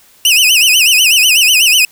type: tone with vibrato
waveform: sawtooth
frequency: 2747 Hz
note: F7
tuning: 29 cents flat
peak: -3 dBFS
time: 0.25-1.85 s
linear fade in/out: 2 ms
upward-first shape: sine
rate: 8.1 Hz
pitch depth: 190 cents each way
effects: white hiss -46 dBFS RMS until 1.91 s